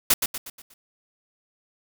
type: noise with echo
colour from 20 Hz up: white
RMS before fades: -17 dBFS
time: 0.1-0.14 s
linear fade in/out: 5 ms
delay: 120 ms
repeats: 5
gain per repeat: -7 dB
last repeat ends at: 0.74 s
effects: none